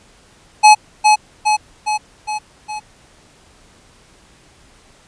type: tone with echo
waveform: square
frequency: 850 Hz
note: G#5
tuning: 40 cents sharp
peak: -4 dBFS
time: 0.63-0.75 s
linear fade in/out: 20 ms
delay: 410 ms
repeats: 5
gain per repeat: -4 dB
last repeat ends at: 2.8 s
effects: pink hiss -49 dBFS RMS until 5.07 s + resampled to 22050 Hz